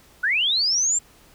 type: linear sweep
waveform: sine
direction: up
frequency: 1421 to 7490 Hz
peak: -18 dBFS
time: 0.23-0.99 s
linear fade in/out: 10 ms
effects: pink hiss -53 dBFS RMS until 1.34 s